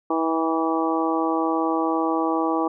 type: harmonic tone with a mistuned harmonic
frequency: 162.1 Hz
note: E3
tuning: 29 cents flat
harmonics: 2 / 3 / 4 / 5 / 6 / 7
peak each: -23 / -28 / -30 / -27 / -30 / -28 dBFS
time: 0.1-2.68 s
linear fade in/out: 5 ms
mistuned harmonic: 7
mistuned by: +19 cents
effects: none